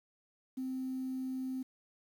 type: tone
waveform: sine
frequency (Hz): 260.1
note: C4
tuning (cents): -10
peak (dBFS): -34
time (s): 0.57-1.63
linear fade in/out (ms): 10
effects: tanh soft clip ceiling -31 dBFS + 10-bit